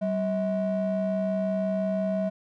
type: ring-modulated tone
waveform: triangle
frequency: 417.1 Hz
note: G#4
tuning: 7 cents sharp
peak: -18 dBFS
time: 0.01-2.3 s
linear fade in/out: 20 ms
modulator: 225 Hz
effects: tanh soft clip ceiling -18 dBFS